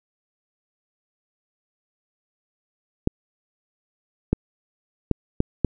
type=clicks; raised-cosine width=3 ms; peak=-5 dBFS; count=5; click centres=3.074 / 4.33 / 5.113 / 5.404 / 5.647 s; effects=none